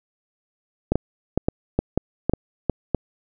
clicks, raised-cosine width 2 ms, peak -5 dBFS, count 10, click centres 0.92 / 0.956 / 1.376 / 1.485 / 1.79 / 1.976 / 2.296 / 2.336 / 2.697 / 2.947 s, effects none

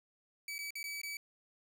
sawtooth tone with dropouts, 2290 Hz, D7, 44 cents flat, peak -36 dBFS, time 0.48-1.17 s, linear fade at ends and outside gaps 2 ms, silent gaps 0.582-0.589 / 0.706-0.754 / 0.83-0.84 / 1.016-1.033 s, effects none

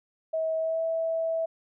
sine tone with pitch glide, 642 to 653.6 Hz, E5 to E5, -46 to -15 cents, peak -25 dBFS, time 0.33-1.46 s, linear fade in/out 10 ms, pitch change +31 cents, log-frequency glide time 0.57-0.82 s, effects none

